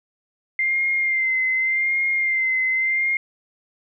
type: tone with vibrato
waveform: sine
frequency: 2093 Hz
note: C7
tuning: in tune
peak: -18 dBFS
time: 0.59-3.17 s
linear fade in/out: 2 ms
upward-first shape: sine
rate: 0.86 Hz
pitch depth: 35 cents each way
effects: none